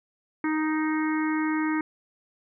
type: harmonic tone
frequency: 311.1 Hz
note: D#4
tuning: in tune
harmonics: 1 / 3 / 4 / 5 / 6 / 7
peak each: -24 / -34 / -36 / -37 / -36 / -37 dBFS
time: 0.44-1.81 s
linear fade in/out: 2 ms
effects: none